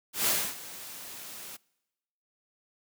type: noise with ADSR envelope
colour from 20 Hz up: white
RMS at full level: -25 dBFS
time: 0.13-1.57 s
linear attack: 140 ms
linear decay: 270 ms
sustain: -18 dB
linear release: 13 ms
effects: noise-tail reverb RT60 1.0 s tail -25 dB re dry + high-pass 100 Hz 12 dB/octave